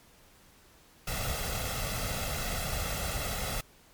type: noise with comb filter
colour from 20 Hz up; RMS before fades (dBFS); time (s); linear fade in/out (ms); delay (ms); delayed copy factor
pink; -33; 1.07-3.61; 5; 1.5; +0.65
effects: pink hiss -59 dBFS RMS until 3.93 s + MP3 96 kbps